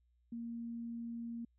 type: tone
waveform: sine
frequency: 233.2 Hz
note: A#3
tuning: 1 cent sharp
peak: -40 dBFS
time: 0.32-1.45 s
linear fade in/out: 5 ms
effects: added 60 Hz sine -70 dBFS peak until 1.58 s